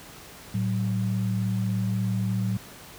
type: tone pair together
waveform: sine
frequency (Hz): 112.2 / 188.7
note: A2 / F#3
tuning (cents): +34 / +34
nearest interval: major sixth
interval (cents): 900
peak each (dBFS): -25 / -27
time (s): 0.54-2.57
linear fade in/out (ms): 5
effects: pink hiss -45 dBFS RMS until 2.98 s + high-pass 60 Hz 12 dB/octave

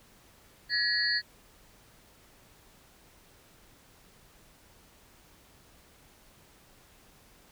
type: tone cluster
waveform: sine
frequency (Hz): 1690 / 1906 / 4285 / 4591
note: G#6 / A#6 / C8 / D8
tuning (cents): +30 / +38 / +40 / -40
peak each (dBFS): -31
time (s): 0.69-1.22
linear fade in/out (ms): 50
effects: pink hiss -59 dBFS RMS until 7.51 s

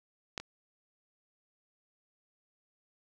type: clicks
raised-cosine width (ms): 0.2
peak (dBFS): -17 / -26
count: 2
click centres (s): 0.378 / 0.4
effects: none

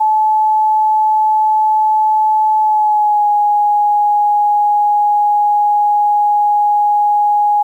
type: tone with pitch glide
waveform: sine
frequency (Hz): 863 to 830.2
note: A5 to G#5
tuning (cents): -34 to -1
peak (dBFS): -9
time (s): 0-7.63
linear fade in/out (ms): 10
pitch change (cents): -67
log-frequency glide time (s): 2.59-3.27
effects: 8-bit

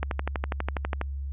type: click train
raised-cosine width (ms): 0.5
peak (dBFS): -13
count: 13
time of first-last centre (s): 0.03-1.014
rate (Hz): 12.2
effects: added 69 Hz sine -30 dBFS peak until 1.32 s + resampled to 8000 Hz

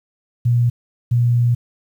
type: tone bursts at uneven times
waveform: sine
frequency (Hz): 120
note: B2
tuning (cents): -49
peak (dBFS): -12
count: 2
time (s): 0.45-0.7 / 1.11-1.55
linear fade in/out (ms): 10
effects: 8-bit

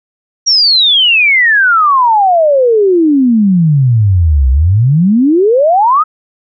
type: exponential two-way sweep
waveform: sine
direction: down then up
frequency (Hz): 5730 to 62.5 to 1307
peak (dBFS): -5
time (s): 0.46-6.04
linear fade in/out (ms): 20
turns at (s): 4.5
effects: none

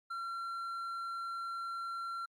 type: tone with hard clipping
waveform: triangle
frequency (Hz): 1365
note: F6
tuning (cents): -40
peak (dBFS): -38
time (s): 0.1-2.26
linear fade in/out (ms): 10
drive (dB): 7
effects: MP3 64 kbps

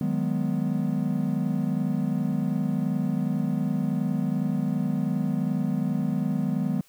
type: chord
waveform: triangle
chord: G# minor seventh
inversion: second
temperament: equal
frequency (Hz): 155.56 / 185 / 207.7 / 246.9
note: D#3 / F#3 / G#3 / B3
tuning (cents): 0 / 0 / 0 / 0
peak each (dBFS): -27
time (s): 0.01-6.81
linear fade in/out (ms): 2
effects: white hiss -59 dBFS RMS until 6.88 s

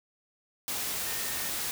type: tone in noise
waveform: sine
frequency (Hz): 1831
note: A#6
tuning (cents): -32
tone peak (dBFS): -44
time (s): 1.07-1.49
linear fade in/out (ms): 0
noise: white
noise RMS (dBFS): -33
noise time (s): 0.68-1.71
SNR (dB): -14
effects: none

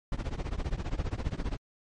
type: noise with tremolo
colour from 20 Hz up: brown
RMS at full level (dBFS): -28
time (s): 0.12-1.57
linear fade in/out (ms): 2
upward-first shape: triangle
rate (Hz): 15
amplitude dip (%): 100
effects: low-pass 6000 Hz 12 dB/octave + MP3 48 kbps

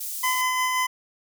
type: high-pass noise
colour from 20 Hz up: white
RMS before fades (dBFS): -32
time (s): 0-0.42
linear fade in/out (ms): 10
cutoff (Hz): 6700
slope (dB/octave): 12
type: tone with tremolo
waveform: 25% pulse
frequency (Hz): 1017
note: C6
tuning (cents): -50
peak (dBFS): -17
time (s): 0.23-0.87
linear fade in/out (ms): 10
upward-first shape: sine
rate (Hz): 5.7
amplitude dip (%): 25
effects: none

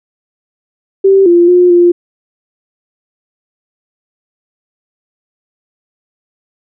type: tone with pitch steps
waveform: sine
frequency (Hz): 388.6 / 346.1 / 357.3 / 349.3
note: G4 / F4 / F4 / F4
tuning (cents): -15 / -16 / +40 / 0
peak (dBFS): -3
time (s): 1.04-1.92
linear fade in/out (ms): 10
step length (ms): 220
effects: none

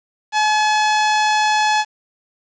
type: tone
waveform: sawtooth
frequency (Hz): 853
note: G#5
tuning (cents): +46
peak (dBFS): -10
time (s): 0.32-1.85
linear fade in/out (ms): 50
effects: resampled to 16000 Hz + 7-bit

